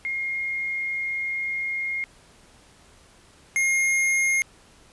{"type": "tone pair in turn", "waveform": ["sine", "square"], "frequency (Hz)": [2137, 2137], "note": ["C7", "C7"], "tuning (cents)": [36, 36], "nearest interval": "unison", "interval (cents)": 0, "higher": "neither", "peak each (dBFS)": [-25, -20], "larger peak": "second", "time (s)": [[0.05, 2.04], [3.56, 4.42]], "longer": "first", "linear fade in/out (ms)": 0, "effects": ["pink hiss -54 dBFS RMS until 4.92 s", "resampled to 24000 Hz"]}